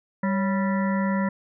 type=harmonic tone with a mistuned harmonic; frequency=196 Hz; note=G3; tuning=in tune; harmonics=1 / 3 / 5 / 7 / 9 / 10; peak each=-22 / -31 / -31 / -37 / -36 / -37 dBFS; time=0.23-1.29 s; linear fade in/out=5 ms; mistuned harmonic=3; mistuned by=-100 cents; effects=none